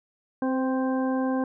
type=harmonic tone with a mistuned harmonic; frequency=261.7 Hz; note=C4; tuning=in tune; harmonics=1 / 2 / 3 / 4 / 6; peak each=-24 / -30 / -34 / -36 / -40 dBFS; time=0.42-1.44 s; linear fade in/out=2 ms; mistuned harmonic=2; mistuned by=-17 cents; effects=none